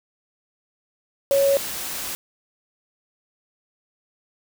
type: tone in noise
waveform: sine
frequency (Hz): 554.4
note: C#5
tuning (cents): 0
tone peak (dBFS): -15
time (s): 1.31-1.57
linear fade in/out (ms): 0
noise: white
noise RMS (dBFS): -30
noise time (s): 1.31-2.15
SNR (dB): +12
effects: none